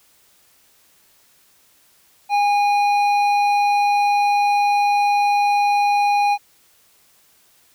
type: tone with hard clipping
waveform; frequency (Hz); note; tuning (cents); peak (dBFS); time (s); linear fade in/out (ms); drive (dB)
sine; 818; G#5; -26; -16; 2.29-6.38; 50; 9
effects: white hiss -56 dBFS RMS until 7.74 s